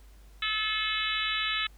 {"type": "harmonic tone", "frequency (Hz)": 432.2, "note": "A4", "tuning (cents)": -31, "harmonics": [3, 4, 5, 6, 7, 8, 9], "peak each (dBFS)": [-35, -35, -35, -35, -35, -35, -35], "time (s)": [0.42, 1.67], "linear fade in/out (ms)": 5, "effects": ["added 50 Hz sine -50 dBFS peak until 1.77 s", "pink hiss -62 dBFS RMS until 1.77 s"]}